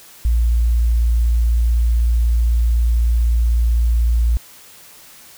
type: tone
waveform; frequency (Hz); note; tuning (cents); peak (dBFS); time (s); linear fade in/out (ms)
sine; 58; A#1; -8; -12; 0.25-4.37; 0
effects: white hiss -43 dBFS RMS until 5.37 s